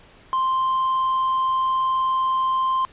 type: tone with tanh clipping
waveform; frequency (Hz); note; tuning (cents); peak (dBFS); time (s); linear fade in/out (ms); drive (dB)
sine; 1046.5; C6; 0; -19; 0.33-2.85; 0; 2
effects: pink hiss -50 dBFS RMS until 2.92 s + resampled to 8000 Hz